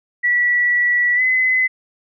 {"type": "tone with pitch glide", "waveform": "sine", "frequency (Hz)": [1947, 2029], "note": ["B6", "B6"], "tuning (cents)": [-25, 46], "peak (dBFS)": -13, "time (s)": [0.23, 1.68], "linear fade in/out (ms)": 20, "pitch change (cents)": 71, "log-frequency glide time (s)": [1.15, 1.22], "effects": []}